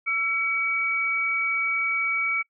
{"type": "tone pair together", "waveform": "sine", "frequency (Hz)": [1339.1, 2269], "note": ["E6", "C#7"], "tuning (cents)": [27, 40], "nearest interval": "major sixth", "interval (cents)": 913, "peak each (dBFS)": [-30, -23], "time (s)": [0.06, 2.43], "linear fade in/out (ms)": 20, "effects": ["noise-tail reverb RT60 0.1 s tail -22 dB re dry"]}